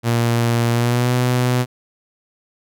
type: tone with pitch glide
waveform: sawtooth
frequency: 117.7 to 124.41 Hz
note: A#2 to B2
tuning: +17 to +13 cents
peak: -11 dBFS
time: 0.03-1.66 s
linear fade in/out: 50 ms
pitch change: +96 cents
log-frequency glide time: 0.71-1.14 s
effects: none